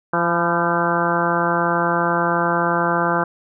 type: harmonic tone with a mistuned harmonic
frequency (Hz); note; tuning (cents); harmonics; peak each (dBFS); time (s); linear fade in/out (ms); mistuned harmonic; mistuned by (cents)
171.5; F3; -31; 1 / 2 / 3 / 4 / 5 / 6 / 7 / 8 / 9; -25 / -25 / -25 / -25 / -25 / -25 / -25 / -25 / -25; 0.13-3.24; 5; 6; -39
effects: none